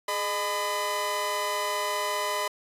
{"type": "tone cluster", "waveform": "sawtooth", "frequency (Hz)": [419.7, 610, 1005], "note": ["G#4", "D#5", "B5"], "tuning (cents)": [18, -34, 30], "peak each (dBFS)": [-32, -28, -25], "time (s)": [0.08, 2.48], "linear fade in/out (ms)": 5, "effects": ["resampled to 32000 Hz"]}